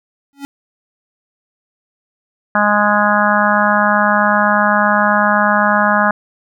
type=tone with exponential growth; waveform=square; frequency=279.7 Hz; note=C#4; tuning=16 cents sharp; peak=-21 dBFS; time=0.33-0.45 s; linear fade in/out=0 ms; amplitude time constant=26 ms
type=harmonic tone; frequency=207.8 Hz; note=G#3; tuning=1 cent sharp; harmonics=1 / 3 / 4 / 5 / 6 / 7 / 8; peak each=-18 / -18 / -18 / -18 / -18 / -18 / -18 dBFS; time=2.55-6.11 s; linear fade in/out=2 ms
effects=none